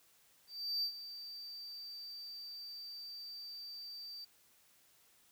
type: tone with ADSR envelope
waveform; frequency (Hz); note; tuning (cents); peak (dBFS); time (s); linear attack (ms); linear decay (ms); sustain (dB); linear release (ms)
triangle; 4648; D8; -19; -31; 0.47-4.25; 360; 85; -13; 10
effects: white hiss -68 dBFS RMS until 5.31 s